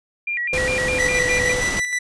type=tone with vibrato; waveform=sine; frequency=2147 Hz; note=C7; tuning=44 cents sharp; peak=-21 dBFS; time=0.27-1.52 s; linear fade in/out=5 ms; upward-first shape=square; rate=4.9 Hz; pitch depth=190 cents each way
type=noise; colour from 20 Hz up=pink; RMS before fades=-26 dBFS; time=0.53-1.8 s; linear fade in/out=5 ms
type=tone with pitch glide; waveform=sine; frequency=510 to 498.6 Hz; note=C5 to B4; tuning=-44 to +16 cents; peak=-23 dBFS; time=0.53-1.61 s; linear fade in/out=0 ms; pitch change=-40 cents; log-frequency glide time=0.87-1.2 s
type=tone with tremolo; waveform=45% pulse; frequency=1975.5 Hz; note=B6; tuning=in tune; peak=-19 dBFS; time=0.99-1.99 s; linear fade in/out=10 ms; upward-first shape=square; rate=6.4 Hz; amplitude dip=45%
effects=resampled to 22050 Hz